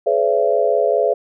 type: tone cluster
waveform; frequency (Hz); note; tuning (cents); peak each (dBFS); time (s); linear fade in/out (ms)
sine; 424.6 / 507 / 572 / 673; G#4 / B4 / D5 / E5; +38 / +45 / -46 / +36; -19; 0.06-1.14; 10
effects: none